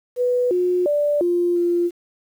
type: tone with pitch steps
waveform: sine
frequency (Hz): 494 / 359.6 / 586 / 350 / 347.3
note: B4 / F#4 / D5 / F4 / F4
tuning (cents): 0 / -49 / -4 / +4 / -10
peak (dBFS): -16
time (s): 0.16-1.91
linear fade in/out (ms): 50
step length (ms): 350
effects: 8-bit